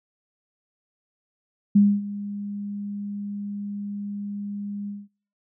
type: tone with ADSR envelope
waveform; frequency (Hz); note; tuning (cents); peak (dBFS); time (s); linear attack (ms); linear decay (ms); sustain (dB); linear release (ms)
sine; 203.3; G#3; -37; -11; 1.75-5.08; 10; 250; -18; 200
effects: noise-tail reverb RT60 0.5 s tail -26 dB re dry